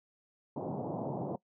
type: band-pass noise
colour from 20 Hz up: pink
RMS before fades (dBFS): -37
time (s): 0.56-1.36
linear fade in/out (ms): 5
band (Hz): 120 to 900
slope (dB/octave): 48
effects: noise-tail reverb RT60 0.1 s tail -20 dB re dry